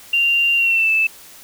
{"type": "tone with pitch glide", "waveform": "sine", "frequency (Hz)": [2778, 2633], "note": ["F7", "E7"], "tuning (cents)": [-10, -3], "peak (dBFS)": -13, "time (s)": [0.13, 1.07], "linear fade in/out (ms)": 5, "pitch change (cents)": -93, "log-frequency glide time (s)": [0.56, 0.91], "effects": ["white hiss -42 dBFS RMS until 1.43 s"]}